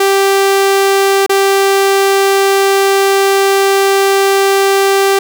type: tone with dropouts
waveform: sawtooth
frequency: 392 Hz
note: G4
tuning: in tune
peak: -4 dBFS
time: 0-5.19 s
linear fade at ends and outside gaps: 5 ms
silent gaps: 1.264-1.294 s
effects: none